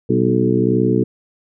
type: harmonic tone with a mistuned harmonic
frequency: 61.9 Hz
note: B1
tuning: 5 cents sharp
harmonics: 2 / 3 / 4 / 5 / 6 / 7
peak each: -20 / -20 / -20 / -20 / -20 / -20 dBFS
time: 0.09-1.04 s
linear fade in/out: 10 ms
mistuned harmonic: 3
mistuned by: +63 cents
effects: none